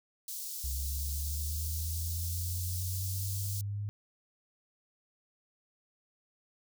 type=high-pass noise; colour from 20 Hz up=white; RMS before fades=-40 dBFS; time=0.28-3.61 s; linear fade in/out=2 ms; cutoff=4500 Hz; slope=24 dB/octave
type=linear sweep; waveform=sine; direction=up; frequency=65.8 to 103.83 Hz; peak=-33 dBFS; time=0.64-3.89 s; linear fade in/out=0 ms
effects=none